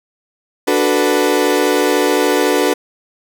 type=chord; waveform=35% pulse; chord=B minor seventh; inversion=first; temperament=equal; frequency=293.7 / 370 / 440 / 493.9 Hz; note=D4 / F#4 / A4 / B4; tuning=0 / 0 / 0 / 0 cents; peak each=-16 dBFS; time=0.67-2.74 s; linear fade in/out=10 ms; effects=none